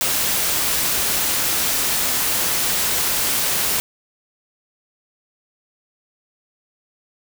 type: noise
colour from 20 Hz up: white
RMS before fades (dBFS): -20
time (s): 0.01-3.8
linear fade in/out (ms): 0
effects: none